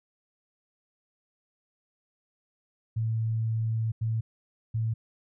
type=tone bursts at uneven times; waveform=sine; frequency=112.1 Hz; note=A2; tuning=33 cents sharp; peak=-25 dBFS; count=3; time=2.96-3.92 / 4.01-4.21 / 4.74-4.94 s; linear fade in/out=10 ms; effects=none

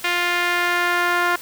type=tone with band-pass filter sweep; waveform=sawtooth; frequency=351.1 Hz; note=F4; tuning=9 cents sharp; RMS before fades=-20 dBFS; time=0.04-1.36 s; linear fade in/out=5 ms; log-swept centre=2300 to 1400 Hz; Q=1.7; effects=white hiss -38 dBFS RMS until 1.41 s

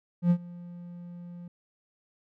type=tone with ADSR envelope; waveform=triangle; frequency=174.61 Hz; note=F3; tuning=in tune; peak=-15 dBFS; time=0.22-1.48 s; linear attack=85 ms; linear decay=69 ms; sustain=-23 dB; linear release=4 ms; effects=none

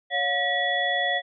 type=tone cluster; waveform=sine; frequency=561 / 713 / 1928 / 3395 Hz; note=C#5 / F5 / B6 / G#7; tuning=+21 / +36 / -42 / +37 cents; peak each=-31 / -27 / -25 / -29 dBFS; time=0.1-1.22 s; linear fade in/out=50 ms; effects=none

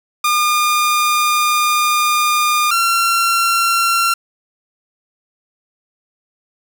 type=tone pair in turn; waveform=sawtooth; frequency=1211 / 1366 Hz; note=D#6 / F6; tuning=-47 / -39 cents; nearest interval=major second; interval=208 cents; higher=second; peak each=-9 dBFS; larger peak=neither; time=0.24-2.71 / 2.71-4.14 s; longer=first; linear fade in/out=5 ms; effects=none

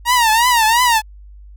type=tone with vibrato; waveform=sawtooth; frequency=932.3 Hz; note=A#5; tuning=in tune; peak=-7 dBFS; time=0.05-1.02 s; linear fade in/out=50 ms; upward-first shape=triangle; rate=2.9 Hz; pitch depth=150 cents each way; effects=added 50 Hz sine -36 dBFS peak until 1.56 s

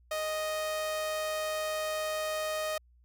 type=tone with amplitude modulation; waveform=sawtooth; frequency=622.3 Hz; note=D#5; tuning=in tune; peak=-26 dBFS; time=0.11-2.78 s; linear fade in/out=5 ms; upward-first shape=sine; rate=195 Hz; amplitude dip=25%; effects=added 60 Hz sine -59 dBFS peak until 3.04 s

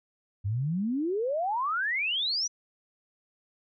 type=exponential sweep; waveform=sine; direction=up; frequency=93.9 to 6040 Hz; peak=-26 dBFS; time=0.44-2.48 s; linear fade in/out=20 ms; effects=none

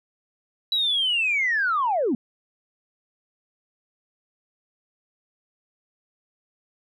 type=linear sweep; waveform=sine; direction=down; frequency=3951 to 207.6 Hz; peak=-19 dBFS; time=0.72-2.15 s; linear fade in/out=2 ms; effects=tanh soft clip ceiling -15 dBFS

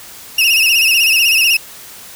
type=tone with vibrato; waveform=35% pulse; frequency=2700 Hz; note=E7; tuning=41 cents sharp; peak=-7 dBFS; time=0.38-1.57 s; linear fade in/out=5 ms; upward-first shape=sine; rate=16 Hz; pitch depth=98 cents each way; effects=white hiss -35 dBFS RMS until 2.15 s

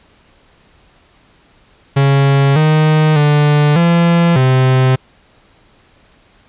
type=tone with pitch steps; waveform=45% pulse; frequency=138.4 / 154.9 / 147.7 / 170.2 / 129.9 Hz; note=C#3 / D#3 / D3 / F3 / C3; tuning=-2 / -7 / +10 / -44 / -12 cents; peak=-8 dBFS; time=1.96-4.96 s; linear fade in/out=10 ms; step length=600 ms; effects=pink hiss -50 dBFS RMS until 6.48 s + resampled to 8000 Hz

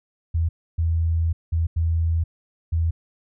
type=tone bursts at uneven times; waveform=sine; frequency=82.41 Hz; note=E2; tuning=in tune; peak=-18 dBFS; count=5; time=0.34-0.49 / 0.78-1.33 / 1.52-1.67 / 1.76-2.24 / 2.72-2.91 s; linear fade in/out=10 ms; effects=none

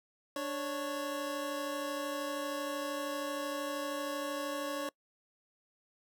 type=tone pair together; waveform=25% pulse; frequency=292.9 / 552.9 Hz; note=D4 / C#5; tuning=-5 / -5 cents; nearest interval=major seventh; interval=1100 cents; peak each=-35 / -33 dBFS; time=0.36-4.89 s; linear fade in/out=2 ms; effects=noise-tail reverb RT60 0.1 s tail -24 dB re dry

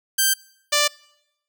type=tone pair in turn; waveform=5% pulse; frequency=1568 / 589.4 Hz; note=G6 / D5; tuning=0 / +6 cents; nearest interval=octave + perfect fourth; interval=1694 cents; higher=first; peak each=-5 dBFS; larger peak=neither; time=0.18-0.34 / 0.72-0.88 s; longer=neither; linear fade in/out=10 ms; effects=noise-tail reverb RT60 0.9 s tail -26 dB re dry

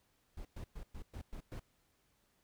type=noise bursts; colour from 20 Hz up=brown; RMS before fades=-45 dBFS; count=7; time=0.37-1.597 s; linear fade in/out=5 ms; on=81 ms; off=110 ms; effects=pink hiss -75 dBFS RMS until 2.43 s

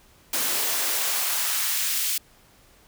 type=noise with high-pass filter sweep; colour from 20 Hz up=white; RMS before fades=-25 dBFS; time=0.33-2.18 s; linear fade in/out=5 ms; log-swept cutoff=200 to 2600 Hz; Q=0.78; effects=pink hiss -56 dBFS RMS until 2.87 s

